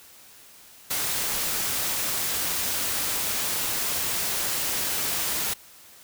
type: noise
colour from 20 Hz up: white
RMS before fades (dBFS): -27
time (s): 0.9-5.54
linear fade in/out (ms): 10
effects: white hiss -50 dBFS RMS until 6.03 s